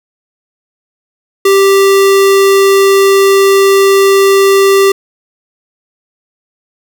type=tone; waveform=square; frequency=392 Hz; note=G4; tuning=in tune; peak=-5 dBFS; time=1.45-4.92 s; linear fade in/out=5 ms; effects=none

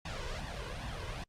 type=noise with flanger; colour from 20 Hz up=pink; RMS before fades=-39 dBFS; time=0.05-1.24 s; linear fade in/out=5 ms; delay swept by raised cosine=1.1 to 2.02 ms; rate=2.5 Hz; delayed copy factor=+0.75; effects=low-pass 5000 Hz 12 dB/octave + Opus 48 kbps

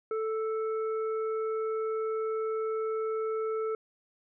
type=harmonic tone; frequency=440 Hz; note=A4; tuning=in tune; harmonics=1 / 3 / 5; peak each=-29 / -38 / -54 dBFS; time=0.11-3.75 s; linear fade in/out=2 ms; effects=none

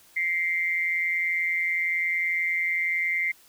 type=tone with amplitude modulation; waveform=sine; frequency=2093 Hz; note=C7; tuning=in tune; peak=-20 dBFS; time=0.16-3.32 s; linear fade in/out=10 ms; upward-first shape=sine; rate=171 Hz; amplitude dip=65%; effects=white hiss -56 dBFS RMS until 3.48 s

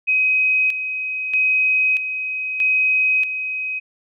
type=tone with tremolo; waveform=sine; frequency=2526 Hz; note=D#7; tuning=26 cents sharp; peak=-14 dBFS; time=0.07-3.8 s; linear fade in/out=20 ms; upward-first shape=square; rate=0.79 Hz; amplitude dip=60%; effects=none

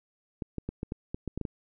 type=clicks; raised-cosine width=3 ms; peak=-20 dBFS; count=10; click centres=0.422 / 0.583 / 0.69 / 0.831 / 0.921 / 1.145 / 1.277 / 1.376 / 1.413 / 1.452 s; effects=none

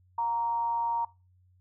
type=tone with frequency modulation; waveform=sine; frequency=932.3 Hz; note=A#5; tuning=in tune; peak=-26 dBFS; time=0.18-1.05 s; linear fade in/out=5 ms; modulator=214 Hz; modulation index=0.27; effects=noise-tail reverb RT60 0.3 s tail -23 dB re dry + added 91 Hz sine -60 dBFS peak until 1.6 s

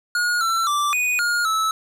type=tone with pitch steps; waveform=square; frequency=1439 / 1343 / 1171 / 2478 / 1424 / 1305 Hz; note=F#6 / E6 / D6 / D#7 / F6 / E6; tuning=-49 / +32 / -5 / -8 / +33 / -18 cents; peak=-19 dBFS; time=0.15-1.71 s; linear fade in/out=2 ms; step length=260 ms; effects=low-pass 12000 Hz 12 dB/octave + 8-bit

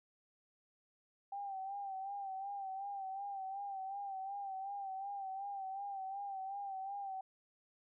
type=tone with vibrato; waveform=sine; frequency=784 Hz; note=G5; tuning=in tune; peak=-40 dBFS; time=1.32-7.21 s; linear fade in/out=5 ms; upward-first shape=sine; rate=2.7 Hz; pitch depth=53 cents each way; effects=none

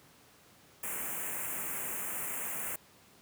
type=band-stop noise; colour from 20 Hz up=white; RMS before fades=-37 dBFS; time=0.83-2.76 s; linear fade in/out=5 ms; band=2700 to 7100 Hz; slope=48 dB/octave; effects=pink hiss -60 dBFS RMS until 3.21 s + high-pass 100 Hz 12 dB/octave

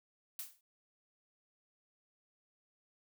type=noise with exponential decay; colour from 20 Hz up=blue; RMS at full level=-39 dBFS; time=0.39-0.61 s; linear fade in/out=2 ms; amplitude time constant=47 ms; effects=none

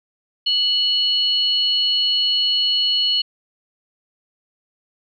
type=tone pair together; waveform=sine; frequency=2960 / 4315 Hz; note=F#7 / C#8; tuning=0 / -47 cents; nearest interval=perfect fifth; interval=653 cents; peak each=-18 / -19 dBFS; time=0.46-3.22 s; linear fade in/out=10 ms; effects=none

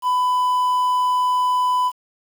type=tone with quantisation; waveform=triangle; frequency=999 Hz; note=B5; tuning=20 cents sharp; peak=-14 dBFS; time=0.02-1.92 s; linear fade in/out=50 ms; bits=7; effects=none

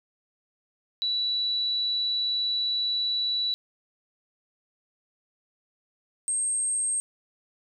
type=tone pair in turn; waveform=sine; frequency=3941 / 8438 Hz; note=B7 / C9; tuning=-4 / +14 cents; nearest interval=octave + minor second; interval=1318 cents; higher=second; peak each=-24 dBFS; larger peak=neither; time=1.02-3.54 / 6.28-7 s; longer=first; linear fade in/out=0 ms; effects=none

